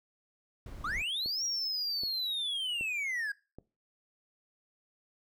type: noise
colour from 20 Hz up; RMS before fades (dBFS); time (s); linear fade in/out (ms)
brown; -43; 0.66-1.02; 2
type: linear two-way sweep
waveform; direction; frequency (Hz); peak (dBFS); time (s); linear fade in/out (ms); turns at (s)
triangle; up then down; 1109 to 5700 to 1603; -30; 0.84-3.32; 5; 1.44
type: click train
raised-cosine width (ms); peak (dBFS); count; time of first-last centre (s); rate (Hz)
2; -32; 4; 1.26-3.586; 1.29
effects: noise-tail reverb RT60 0.3 s tail -20 dB re dry